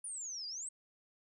sine exponential two-way sweep, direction down then up, 9750 to 4719 to 8430 Hz, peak -40 dBFS, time 0.04-0.69 s, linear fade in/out 5 ms, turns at 0.47 s, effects none

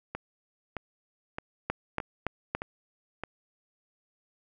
two click trains, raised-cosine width 0.5 ms, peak -19 / -13 dBFS, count 6 / 4, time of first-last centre 0.15-3.236 / 1.7-2.55 s, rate 1.62 / 3.53 Hz, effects none

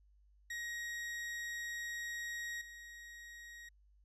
40% pulse tone with level steps, 1888 Hz, A#6, 22 cents sharp, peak -39 / -49 dBFS, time 0.5-3.69 s, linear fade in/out 5 ms, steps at 2.61 s, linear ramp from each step 5 ms, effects added 50 Hz sine -64 dBFS peak until 4.04 s + low-pass 10000 Hz 12 dB/octave

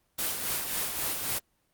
white noise with tremolo, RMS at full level -29 dBFS, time 0.18-1.39 s, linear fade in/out 10 ms, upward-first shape sine, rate 3.7 Hz, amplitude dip 45%, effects pink hiss -72 dBFS RMS until 1.73 s + Opus 24 kbps

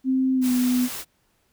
sine tone with pitch glide, 261.6 to 249.5 Hz, C4 to B3, 0 to +18 cents, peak -18 dBFS, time 0.04-0.89 s, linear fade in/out 50 ms, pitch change -82 cents, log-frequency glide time 0.34-0.52 s
white noise, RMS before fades -33 dBFS, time 0.41-1.05 s, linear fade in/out 50 ms
effects pink hiss -67 dBFS RMS until 1.52 s

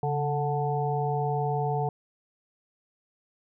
harmonic tone with a mistuned harmonic, 146.83 Hz, D3, in tune, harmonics 1 / 3 / 5 / 6, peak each -28 / -31 / -30 / -34 dBFS, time 0.03-1.89 s, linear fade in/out 2 ms, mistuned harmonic 1, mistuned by -69 cents, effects none

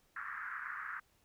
pink band-pass noise, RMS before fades -43 dBFS, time 0.16-1 s, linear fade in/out 5 ms, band 1200 to 1800 Hz, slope 48 dB/octave, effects pink hiss -72 dBFS RMS until 1.24 s

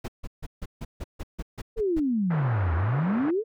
brown noise bursts, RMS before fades -32 dBFS, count 11, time 0.04-2.002 s, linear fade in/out 10 ms, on 42 ms, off 150 ms
sine exponential two-way sweep, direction down then up, 466.2 to 78 to 466.2 Hz, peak -22 dBFS, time 1.76-3.44 s, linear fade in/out 50 ms, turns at 2.74 s
white band-pass noise, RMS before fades -35 dBFS, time 2.3-3.31 s, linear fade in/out 10 ms, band 100 to 1500 Hz, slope 24 dB/octave
effects none

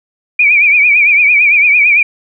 sine tone with vibrato, 2366 Hz, D7, 12 cents sharp, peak -5 dBFS, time 0.39-2.03 s, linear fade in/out 5 ms, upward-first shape triangle, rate 8.9 Hz, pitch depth 110 cents each way, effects none

